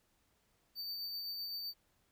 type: tone with tremolo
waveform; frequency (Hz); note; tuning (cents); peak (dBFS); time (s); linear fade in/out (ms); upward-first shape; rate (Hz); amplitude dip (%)
square; 4591; D8; -40; -39; 0.75-1.74; 50; sine; 7.8; 25
effects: pink hiss -75 dBFS RMS until 2.11 s